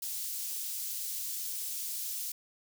white high-pass noise, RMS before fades -37 dBFS, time 0.02-2.32 s, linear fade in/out 5 ms, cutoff 5000 Hz, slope 12 dB/octave, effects none

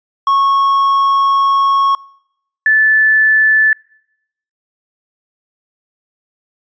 triangle / sine tone pair in turn, 1100 / 1746.1 Hz, C#6 / A6, -14 / -14 cents, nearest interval minor sixth, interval 800 cents, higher second, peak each -7 dBFS, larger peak neither, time 0.27-1.95 / 2.66-3.73 s, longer first, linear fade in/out 2 ms, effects noise-tail reverb RT60 0.8 s tail -26 dB re dry + resampled to 16000 Hz

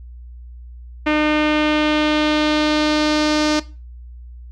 sawtooth tone with low-pass filter sweep, 303.4 Hz, D#4, 44 cents flat, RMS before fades -17 dBFS, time 1.06-3.6 s, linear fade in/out 10 ms, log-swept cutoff 2500 to 5300 Hz, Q 2.1, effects noise-tail reverb RT60 0.3 s tail -17 dB re dry + added 60 Hz sine -34 dBFS peak until 4.51 s

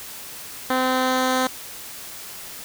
10% pulse tone with low-pass filter sweep, 257.6 Hz, C4, 27 cents flat, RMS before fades -21 dBFS, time 0.7-1.47 s, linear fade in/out 2 ms, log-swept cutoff 3100 to 10000 Hz, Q 0.81, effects white hiss -37 dBFS RMS until 2.64 s

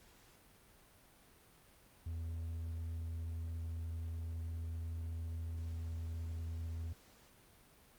triangle tone, 82.41 Hz, E2, in tune, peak -37 dBFS, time 2.06-6.93 s, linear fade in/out 5 ms, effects pink hiss -64 dBFS RMS until 7.98 s + Opus 48 kbps

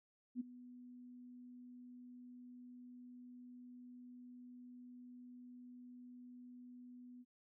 sine tone with ADSR envelope, 247.2 Hz, B3, 2 cents sharp, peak -36 dBFS, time 0.35-7.25 s, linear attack 53 ms, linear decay 14 ms, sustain -17 dB, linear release 40 ms, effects none

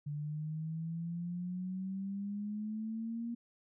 sine exponential sweep, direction up, 145.5 to 236.6 Hz, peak -36 dBFS, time 0.06-3.35 s, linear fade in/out 10 ms, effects none

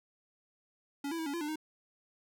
square tone with pitch steps, 282.3 / 332 / 322.5 / 282.6 / 341.2 / 297.4 / 311 Hz, C#4 / E4 / E4 / C#4 / F4 / D4 / D#4, +32 / +12 / -38 / +34 / -40 / +22 / -1 cents, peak -35 dBFS, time 1.04-1.558 s, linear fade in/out 5 ms, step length 74 ms, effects none

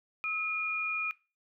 sine tone pair together, 1288 / 2431 Hz, E6 / D#7, -41 / -41 cents, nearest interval major seventh, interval 1100 cents, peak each -38 / -31 dBFS, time 0.24-1.11 s, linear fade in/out 0 ms, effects noise-tail reverb RT60 0.3 s tail -20 dB re dry

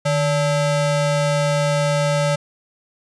square ring-modulated tone, 363.5 Hz, F#4, 31 cents flat, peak -14 dBFS, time 0.05-2.36 s, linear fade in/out 10 ms, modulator 212 Hz, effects resampled to 22050 Hz

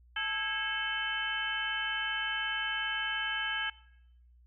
harmonic tone with a mistuned harmonic, 437.3 Hz, A4, 11 cents flat, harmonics 2 / 3 / 4 / 5 / 6 / 7, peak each -42 / -42 / -34 / -42 / -41 / -36 dBFS, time 0.16-3.7 s, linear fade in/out 5 ms, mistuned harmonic 4, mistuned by -110 cents, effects noise-tail reverb RT60 0.8 s tail -19 dB re dry + added 60 Hz sine -57 dBFS peak until 4.46 s

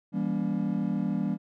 triangle chord, E diminished seventh, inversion none, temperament just, 164.81 / 197.78 / 237.3 / 284.8 Hz, E3 / G3 / Bb3 / Db4, 0 / +16 / +31 / +47 cents, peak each -31 / -27 / -30 / -32 dBFS, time 0.12-1.38 s, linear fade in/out 50 ms, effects none

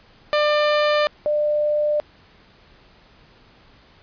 sawtooth / sine tone pair in turn, 597 / 597 Hz, D5 / D5, +28 / +28 cents, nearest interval unison, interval 0 cents, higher neither, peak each -12 / -17 dBFS, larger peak first, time 0.33-1.07 / 1.26-2 s, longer neither, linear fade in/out 0 ms, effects pink hiss -52 dBFS RMS until 4.02 s + resampled to 11025 Hz

